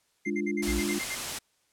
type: tone bursts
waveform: triangle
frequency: 2096 Hz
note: C7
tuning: 2 cents sharp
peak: -31 dBFS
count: 9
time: 0.25-1.151 s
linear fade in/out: 10 ms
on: 53 ms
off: 53 ms
type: chord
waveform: sine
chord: D diminished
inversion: second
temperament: equal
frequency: 207.7 / 293.7 / 349.2 Hz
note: Ab3 / D4 / F4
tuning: 0 / 0 / 0 cents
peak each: -32 dBFS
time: 0.26-0.99 s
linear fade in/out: 10 ms
type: noise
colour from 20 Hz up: white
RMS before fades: -33 dBFS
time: 0.62-1.39 s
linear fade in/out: 10 ms
type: tone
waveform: sine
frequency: 58.27 Hz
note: A#1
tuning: in tune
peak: -29 dBFS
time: 0.67-0.81 s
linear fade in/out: 20 ms
effects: white hiss -70 dBFS RMS until 1.72 s + low-pass 10000 Hz 12 dB/octave